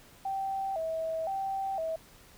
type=tone with vibrato; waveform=sine; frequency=709 Hz; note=F5; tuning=26 cents sharp; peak=-30 dBFS; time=0.25-1.96 s; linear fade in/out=5 ms; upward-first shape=square; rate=0.98 Hz; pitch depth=160 cents each way; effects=pink hiss -56 dBFS RMS until 2.37 s